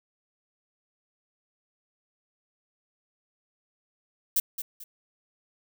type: noise with echo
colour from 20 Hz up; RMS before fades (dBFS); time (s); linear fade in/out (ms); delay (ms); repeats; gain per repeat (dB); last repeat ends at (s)
violet; -23; 4.36-4.4; 5; 220; 2; -10; 4.84
effects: none